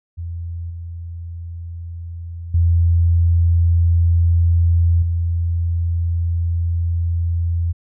sine tone with level steps, 84.8 Hz, E2, 50 cents sharp, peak -24 / -27 / -11 / -16 dBFS, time 0.17-7.73 s, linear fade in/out 20 ms, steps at 0.7 / 2.54 / 5.02 s, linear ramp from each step 5 ms, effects none

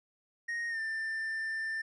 triangle tone with pitch glide, 1866 to 1784.8 Hz, A#6 to A6, +1 to +24 cents, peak -31 dBFS, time 0.48-1.82 s, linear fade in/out 10 ms, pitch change -77 cents, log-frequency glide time 0.69-0.79 s, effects resampled to 22050 Hz

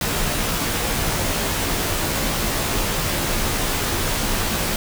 pink noise with comb filter, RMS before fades -22 dBFS, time 0.01-4.76 s, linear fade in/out 2 ms, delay 16 ms, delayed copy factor -0.55, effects none

